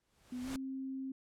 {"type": "noise with exponential growth", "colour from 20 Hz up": "pink", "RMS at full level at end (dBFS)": -43, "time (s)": [0, 0.56], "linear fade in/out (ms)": 0, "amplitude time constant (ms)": 120}
{"type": "tone with pitch glide", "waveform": "sine", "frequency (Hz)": [249.4, 265.8], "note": ["B3", "C4"], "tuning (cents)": [17, 27], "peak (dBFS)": -38, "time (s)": [0.32, 1.12], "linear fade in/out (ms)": 5, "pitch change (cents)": 110, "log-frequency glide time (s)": [0.43, 0.49]}
{"effects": ["low-pass 11000 Hz 12 dB/octave"]}